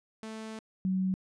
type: tone pair in turn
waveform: sawtooth / sine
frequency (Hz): 220 / 187.88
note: A3 / F#3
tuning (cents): 0 / +27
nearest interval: minor third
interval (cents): 273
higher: first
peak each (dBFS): -35 / -26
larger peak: second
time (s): 0.23-0.59 / 0.85-1.14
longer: first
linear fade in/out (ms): 0
effects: resampled to 22050 Hz